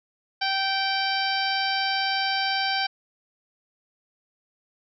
harmonic tone, 777 Hz, G5, 16 cents flat, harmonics 1 / 2 / 3 / 4 / 5 / 6 / 7, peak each -27 / -29 / -32 / -31 / -35 / -30 / -36 dBFS, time 0.41-2.87 s, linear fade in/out 10 ms, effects none

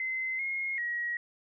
sine tone with pitch steps, 2058 / 2150 / 1904 Hz, C7 / C7 / A#6, -29 / +47 / +36 cents, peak -30 dBFS, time 0-1.17 s, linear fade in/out 2 ms, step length 390 ms, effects none

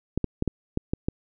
clicks, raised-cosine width 3 ms, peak -11 dBFS, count 7, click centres 0.176 / 0.243 / 0.424 / 0.477 / 0.774 / 0.935 / 1.085 s, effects none

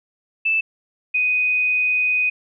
sine tone pair in turn, 2637 / 2495 Hz, E7 / D#7, 0 / +4 cents, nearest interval minor second, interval 96 cents, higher first, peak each -16 dBFS, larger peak neither, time 0.45-0.61 / 1.14-2.3 s, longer second, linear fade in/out 10 ms, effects none

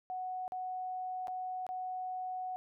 sine tone with dropouts, 740 Hz, F#5, in tune, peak -36 dBFS, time 0.1-2.56 s, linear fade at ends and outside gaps 0 ms, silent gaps 0.479-0.521 / 1.272-1.281 / 1.666-1.69 s, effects none

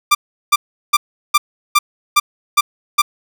sawtooth tone bursts, 1185 Hz, D6, 15 cents sharp, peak -4 dBFS, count 8, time 0.11-3.02 s, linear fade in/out 10 ms, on 40 ms, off 370 ms, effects none

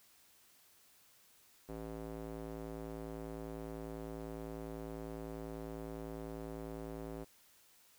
square tone with band-pass filter, 55 Hz, A1, in tune, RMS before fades -45 dBFS, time 1.68-7.25 s, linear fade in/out 20 ms, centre 420 Hz, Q 1.1, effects white hiss -66 dBFS RMS until 7.98 s

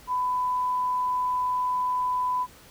sine tone, 1000 Hz, B5, 21 cents sharp, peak -23 dBFS, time 0.07-2.47 s, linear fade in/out 50 ms, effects pink hiss -51 dBFS RMS until 2.7 s

